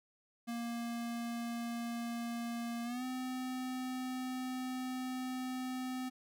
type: tone with pitch glide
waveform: square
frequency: 234.6 to 255.8 Hz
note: A#3 to C4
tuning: +11 to -39 cents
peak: -38 dBFS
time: 0.47-6.1 s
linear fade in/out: 20 ms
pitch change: +150 cents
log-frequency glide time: 2.84-3.04 s
effects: none